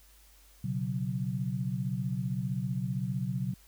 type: chord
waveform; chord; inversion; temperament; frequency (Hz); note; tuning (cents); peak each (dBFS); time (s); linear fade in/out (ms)
sine; B suspended second; none; just; 123.47 / 138.9 / 185.21; B2 / C#3 / F#3; 0 / +4 / +2; -34; 0.64-3.54; 5
effects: added 50 Hz sine -58 dBFS peak until 3.67 s + white hiss -61 dBFS RMS until 3.67 s